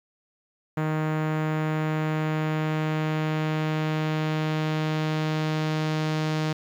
sawtooth tone with low-pass filter sweep, 155.56 Hz, D#3, in tune, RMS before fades -26 dBFS, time 0.77-6.53 s, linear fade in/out 5 ms, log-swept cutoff 1800 to 4900 Hz, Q 1.1, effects 9-bit

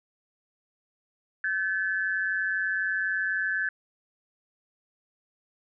sine tone pair together, 1534 / 1721.9 Hz, G6 / A6, -38 / -38 cents, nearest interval major second, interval 200 cents, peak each -28 dBFS, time 1.44-3.69 s, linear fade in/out 2 ms, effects none

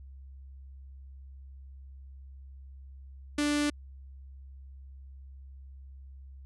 sawtooth tone with notch filter, 293.7 Hz, D4, in tune, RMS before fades -28 dBFS, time 3.38-3.7 s, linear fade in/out 5 ms, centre 770 Hz, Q 1, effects added 67 Hz sine -45 dBFS peak until 6.45 s + resampled to 24000 Hz

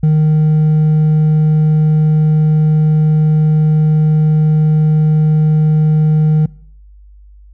sine tone with hard clipping, 154.3 Hz, D#3, 14 cents flat, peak -8 dBFS, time 0.03-6.46 s, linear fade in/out 5 ms, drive 2 dB, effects noise-tail reverb RT60 0.6 s tail -23 dB re dry + added 50 Hz sine -37 dBFS peak until 7.53 s

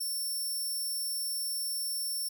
5% pulse tone, 5420 Hz, E8, 47 cents sharp, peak -26 dBFS, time 0-2.29 s, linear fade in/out 10 ms, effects none

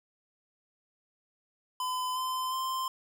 square tone with pitch steps, 1013 / 1027.7 / 1042.7 Hz, B5 / C6 / C6, +44 / -31 / -6 cents, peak -31 dBFS, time 1.8-2.88 s, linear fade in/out 2 ms, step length 360 ms, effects 11-bit

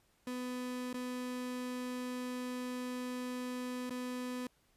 35% pulse tone with dropouts, 250 Hz, B3, 21 cents sharp, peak -36 dBFS, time 0.27-4.47 s, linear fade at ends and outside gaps 2 ms, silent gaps 0.93-0.942 / 3.896-3.906 s, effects pink hiss -72 dBFS RMS until 4.76 s + resampled to 32000 Hz

